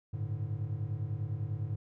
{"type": "chord", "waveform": "triangle", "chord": "G suspended second", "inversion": "none", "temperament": "equal with one note detuned", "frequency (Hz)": [100, 110, 146.83], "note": ["G2", "A2", "D3"], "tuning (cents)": [35, 0, 0], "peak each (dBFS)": [-35, -34, -38], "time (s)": [0.13, 1.76], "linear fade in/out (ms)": 10, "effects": []}